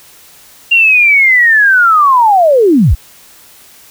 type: linear sweep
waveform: sine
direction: down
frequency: 2794 to 38.04 Hz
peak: -4 dBFS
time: 0.71-2.95 s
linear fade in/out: 10 ms
effects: white hiss -40 dBFS RMS until 3.9 s